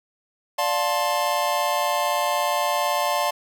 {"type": "chord", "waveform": "square", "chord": "D minor seventh", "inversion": "none", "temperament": "just", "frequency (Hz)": [587.3, 704.8, 881, 1057.2], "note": ["D5", "F5", "A5", "C6"], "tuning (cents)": [0, 16, 2, 18], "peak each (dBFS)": -27, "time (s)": [0.58, 3.31], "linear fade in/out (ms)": 10, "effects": []}